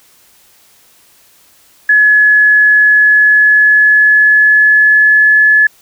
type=tone with pitch glide; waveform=sine; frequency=1700 to 1714.8 Hz; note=G#6 to A6; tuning=+40 to -45 cents; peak=-4 dBFS; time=1.89-5.67 s; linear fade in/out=5 ms; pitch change=+15 cents; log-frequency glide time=2.76-5.46 s; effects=white hiss -47 dBFS RMS until 5.81 s